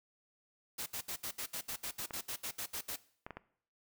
white noise bursts, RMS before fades -40 dBFS, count 15, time 0.78-2.963 s, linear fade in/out 10 ms, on 83 ms, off 67 ms
clicks, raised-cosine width 0.5 ms, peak -28 dBFS, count 4, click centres 2.108 / 3.265 / 3.307 / 3.37 s
effects noise-tail reverb RT60 0.6 s tail -19 dB re dry

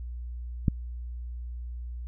click, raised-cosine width 5 ms, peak -9 dBFS, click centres 0.682 s, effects added 60 Hz sine -34 dBFS peak until 2.07 s

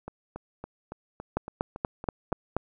two click trains, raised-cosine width 1 ms, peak -23 / -12 dBFS, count 9 / 6, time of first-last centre 0.08-2.321 / 1.37-2.566 s, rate 3.57 / 4.18 Hz, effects none

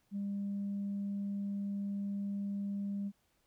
sine tone, 200.3 Hz, G3, 38 cents sharp, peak -33 dBFS, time 0.11-3.12 s, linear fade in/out 50 ms, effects tanh soft clip ceiling -31 dBFS + pink hiss -75 dBFS RMS until 3.46 s

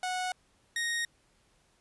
sawtooth tone pair in turn, 735 / 1866.6 Hz, F#5 / A#6, -12 / +2 cents, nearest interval octave + major third, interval 1614 cents, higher second, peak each -27 / -26 dBFS, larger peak second, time 0.03-0.32 / 0.76-1.05 s, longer neither, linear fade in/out 2 ms, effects pink hiss -68 dBFS RMS until 1.8 s + resampled to 24000 Hz

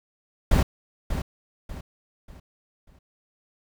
brown noise with echo, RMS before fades -18 dBFS, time 0.51-0.63 s, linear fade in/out 5 ms, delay 590 ms, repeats 4, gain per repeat -9 dB, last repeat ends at 2.99 s, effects none

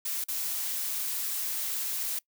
blue noise with dropouts, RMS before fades -32 dBFS, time 0.05-2.19 s, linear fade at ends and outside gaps 5 ms, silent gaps 0.241-0.284 s, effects noise-tail reverb RT60 0.1 s tail -23 dB re dry

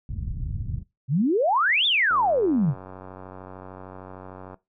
white low-pass noise, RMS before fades -30 dBFS, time 0.09-0.83 s, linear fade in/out 5 ms, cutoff 130 Hz, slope 24 dB/octave
sine exponential two-way sweep, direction up then down, 121.6 to 3683 to 121.6 Hz, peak -18 dBFS, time 1.08-2.75 s, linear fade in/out 50 ms, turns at 1.86 s
click train, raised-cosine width 1 ms, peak -26 dBFS, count 228, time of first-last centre 2.11-4.543 s, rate 93.3 Hz
effects noise-tail reverb RT60 0.2 s tail -18 dB re dry

